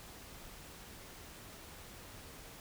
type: silence
effects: pink hiss -52 dBFS RMS until 2.6 s